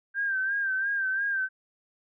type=tone with vibrato; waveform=sine; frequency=1580 Hz; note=G6; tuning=13 cents sharp; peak=-25 dBFS; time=0.14-1.49 s; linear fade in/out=50 ms; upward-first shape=sine; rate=2.9 Hz; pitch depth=59 cents each way; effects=none